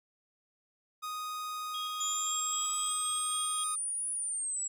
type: tone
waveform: 45% pulse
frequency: 1244.5 Hz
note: D#6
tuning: in tune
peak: -36 dBFS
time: 1.02-3.76 s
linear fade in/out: 20 ms
type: tone with tremolo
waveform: sine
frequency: 3284 Hz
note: G#7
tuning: 20 cents flat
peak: -37 dBFS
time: 1.74-3.64 s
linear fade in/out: 5 ms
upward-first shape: square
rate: 3.8 Hz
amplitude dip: 40%
type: exponential two-way sweep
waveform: sine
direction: up then down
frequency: 7020 to 9830 to 7640 Hz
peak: -32 dBFS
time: 2-4.68 s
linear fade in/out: 10 ms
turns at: 4.11 s
effects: none